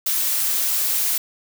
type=noise; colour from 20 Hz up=blue; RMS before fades=-21 dBFS; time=0.06-1.18 s; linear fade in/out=5 ms; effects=none